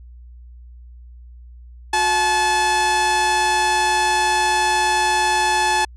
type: tone pair together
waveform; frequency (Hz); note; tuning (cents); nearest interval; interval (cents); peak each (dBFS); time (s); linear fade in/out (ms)
sawtooth; 362.9 / 863.1; F#4 / A5; -34 / -34; octave + minor third; 1500; -23 / -12; 1.93-5.85; 5
effects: added 60 Hz sine -38 dBFS peak until 5.96 s + resampled to 24000 Hz